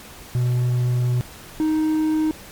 triangle tone pair in turn, 123.47 / 311.9 Hz, B2 / D#4, 0 / +4 cents, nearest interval octave + major third, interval 1604 cents, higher second, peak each -15 dBFS, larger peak neither, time 0.35-1.21 / 1.6-2.31 s, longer first, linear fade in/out 0 ms, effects pink hiss -41 dBFS RMS until 2.51 s + MP3 96 kbps

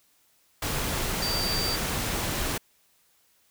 sine tone in noise, 4655 Hz, D8, 16 cents flat, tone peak -28 dBFS, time 1.22-1.76 s, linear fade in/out 5 ms, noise pink, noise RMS -29 dBFS, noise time 0.62-2.58 s, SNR -2 dB, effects white hiss -65 dBFS RMS until 3.5 s

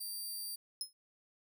10% pulse tone, 4699 Hz, D8, in tune, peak -33 dBFS, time 0-0.56 s, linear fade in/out 10 ms
25% pulse tone with exponential decay, 5150 Hz, E8, 41 cents flat, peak -28 dBFS, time 0.81-0.93 s, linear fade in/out 1 ms, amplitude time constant 24 ms
effects none

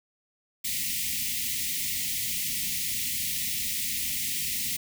white band-stop noise, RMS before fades -30 dBFS, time 0.64-4.77 s, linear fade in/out 10 ms, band 270 to 1900 Hz, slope 96 dB/octave, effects none

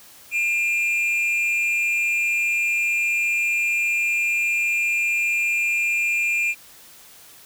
triangle tone pair together, 2400 / 2645 Hz, D7 / E7, +37 / +5 cents, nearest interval major second, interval 168 cents, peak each -18 / -26 dBFS, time 0.31-6.55 s, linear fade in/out 50 ms, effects white hiss -47 dBFS RMS until 7.45 s

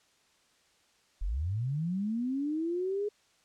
sine linear sweep, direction up, 35.07 to 420.9 Hz, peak -29 dBFS, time 1.21-3.09 s, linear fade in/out 10 ms, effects white hiss -67 dBFS RMS until 3.44 s + low-pass 7000 Hz 12 dB/octave

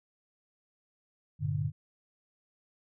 sine chord, G minor, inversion none, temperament equal, 98 / 116.54 / 146.83 Hz, G2 / Bb2 / D3, 0 / 0 / 0 cents, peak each -34 / -35 / -31 dBFS, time 1.39-1.72 s, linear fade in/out 50 ms, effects none

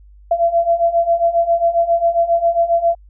sine beating tone pair, 674 / 681.4 Hz, E5 / F5, +38 / -43 cents, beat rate 7.4 Hz, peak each -17 / -14 dBFS, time 0.31-2.95 s, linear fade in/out 5 ms, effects added 50 Hz sine -41 dBFS peak until 3.09 s

